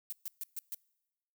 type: noise bursts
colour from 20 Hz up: violet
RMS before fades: -39 dBFS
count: 5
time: 0.1-0.745 s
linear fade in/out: 0 ms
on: 25 ms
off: 130 ms
effects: noise-tail reverb RT60 1.0 s tail -25 dB re dry